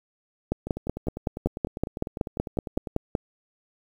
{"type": "two click trains", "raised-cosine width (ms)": 2, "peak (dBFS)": [-19, -10], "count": [23, 15], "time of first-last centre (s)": [[0.67, 2.872], [0.52, 3.152]], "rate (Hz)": [9.99, 5.32], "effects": ["8-bit"]}